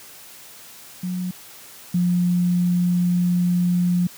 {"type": "tone pair in turn", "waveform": "sine", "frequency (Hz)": [181.4, 177.15], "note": ["F#3", "F3"], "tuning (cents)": [-34, 25], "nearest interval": "unison", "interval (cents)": 41, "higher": "first", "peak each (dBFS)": [-23, -16], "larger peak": "second", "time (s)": [[1.03, 1.31], [1.94, 4.07]], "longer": "second", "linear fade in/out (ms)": 5, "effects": ["white hiss -43 dBFS RMS until 4.17 s", "high-pass 80 Hz 12 dB/octave"]}